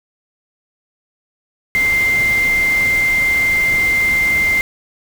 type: tone in noise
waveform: sine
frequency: 2093 Hz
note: C7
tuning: in tune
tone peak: -12 dBFS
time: 1.75-4.61 s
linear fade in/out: 0 ms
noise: pink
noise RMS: -27 dBFS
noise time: 1.75-4.61 s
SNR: +12 dB
effects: none